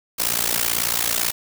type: noise with amplitude modulation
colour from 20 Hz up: white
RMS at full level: -18 dBFS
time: 0.18-1.32 s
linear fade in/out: 20 ms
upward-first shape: sine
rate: 58.2 Hz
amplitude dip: 90%
effects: none